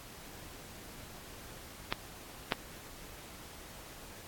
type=clicks; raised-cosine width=0.3 ms; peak=-12 dBFS; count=2; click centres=1.925 / 2.522 s; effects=pink hiss -50 dBFS RMS until 4.27 s + AAC 64 kbps